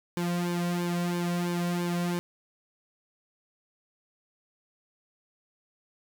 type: tone with flanger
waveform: sawtooth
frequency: 174.61 Hz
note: F3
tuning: in tune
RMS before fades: -29 dBFS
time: 0.17-2.19 s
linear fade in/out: 0 ms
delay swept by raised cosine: 1.5 to 2.43 ms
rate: 3 Hz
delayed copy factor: -0.85
effects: none